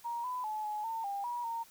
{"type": "tone with pitch steps", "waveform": "sine", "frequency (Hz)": [941, 1001, 858, 845, 904, 800, 962, 921], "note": ["A#5", "B5", "A5", "G#5", "A5", "G5", "B5", "A#5"], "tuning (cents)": [16, 23, -44, 30, 47, 35, -46, -21], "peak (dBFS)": -34, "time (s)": [0.04, 1.64], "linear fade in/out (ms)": 20, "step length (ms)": 200, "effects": ["white hiss -59 dBFS RMS until 1.7 s"]}